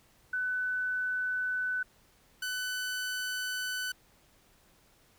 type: tone pair in turn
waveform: sine / sawtooth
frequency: 1500 / 1500 Hz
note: F#6 / F#6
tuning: +23 / +23 cents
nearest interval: unison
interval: 0 cents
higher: neither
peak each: -29 / -29 dBFS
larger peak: neither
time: 0.33-1.83 / 2.42-3.92 s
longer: neither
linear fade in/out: 5 ms
effects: pink hiss -64 dBFS RMS until 5.18 s